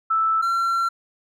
sine / triangle tone pair in turn, 1318.5 / 1360.3 Hz, E6 / F6, 0 / -46 cents, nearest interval minor second, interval 54 cents, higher second, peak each -17 / -17 dBFS, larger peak neither, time 0.1-0.42 / 0.42-0.89 s, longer second, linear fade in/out 10 ms, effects none

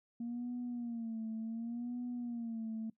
sine tone with vibrato, 233.1 Hz, A#3, in tune, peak -36 dBFS, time 0.2-2.9 s, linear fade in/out 5 ms, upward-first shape sine, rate 0.68 Hz, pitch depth 86 cents each way, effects noise-tail reverb RT60 0.1 s tail -20 dB re dry + tanh soft clip ceiling -34 dBFS

